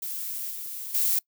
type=noise with level steps; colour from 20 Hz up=violet; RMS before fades=-33 / -36 / -24 dBFS; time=0.02-1.19 s; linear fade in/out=5 ms; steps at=0.5 / 0.94 s; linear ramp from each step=10 ms; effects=noise-tail reverb RT60 0.1 s tail -24 dB re dry